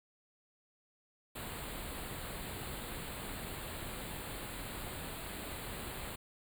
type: band-stop noise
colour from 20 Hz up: pink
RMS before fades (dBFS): -43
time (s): 1.35-6.16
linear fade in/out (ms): 10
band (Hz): 4500 to 7400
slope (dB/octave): 96
effects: none